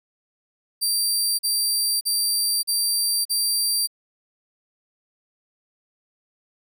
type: tone bursts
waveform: 20% pulse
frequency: 4700 Hz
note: D8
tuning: 1 cent sharp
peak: -14 dBFS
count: 5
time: 0.81-3.874 s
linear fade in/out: 20 ms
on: 580 ms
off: 41 ms
effects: none